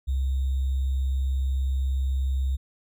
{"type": "tone with sample-and-hold", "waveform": "sine", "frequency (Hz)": 66.4, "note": "C2", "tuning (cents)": 26, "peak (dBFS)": -22, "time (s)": [0.07, 2.57], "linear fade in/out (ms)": 20, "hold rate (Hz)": 3675, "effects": []}